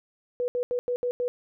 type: tone bursts at uneven times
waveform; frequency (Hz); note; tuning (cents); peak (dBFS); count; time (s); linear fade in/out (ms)
sine; 490.4; B4; -12; -24; 6; 0.4-0.48 / 0.55-0.63 / 0.71-0.79 / 0.88-0.96 / 1.03-1.11 / 1.2-1.28; 0
effects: none